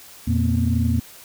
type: tone cluster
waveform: sine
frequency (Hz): 84.8 / 117 / 230.6 / 252.7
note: E2 / A#2 / A#3 / B3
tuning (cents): +50 / +7 / -19 / +40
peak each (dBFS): -20 / -22 / -22 / -27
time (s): 0.27-1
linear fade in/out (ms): 10
effects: tanh soft clip ceiling -7 dBFS + white hiss -44 dBFS RMS until 1.24 s